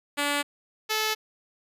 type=tone pair in turn; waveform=5% pulse; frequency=288.3 / 433.8 Hz; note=D4 / A4; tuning=-32 / -25 cents; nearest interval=perfect fifth; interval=707 cents; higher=second; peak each=-13 dBFS; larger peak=neither; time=0.17-0.43 / 0.89-1.15 s; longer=neither; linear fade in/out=20 ms; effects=resampled to 32000 Hz